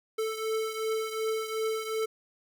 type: beating tone pair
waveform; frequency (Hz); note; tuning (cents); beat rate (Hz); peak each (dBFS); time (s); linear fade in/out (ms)
square; 440 / 442.7; A4 / A4; 0 / +11; 2.7; -31 / -36; 0.18-2.06; 10
effects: none